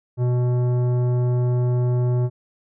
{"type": "tone with tanh clipping", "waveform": "sine", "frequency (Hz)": 123.47, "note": "B2", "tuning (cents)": 0, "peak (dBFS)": -19, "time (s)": [0.17, 2.3], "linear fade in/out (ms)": 50, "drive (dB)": 13, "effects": []}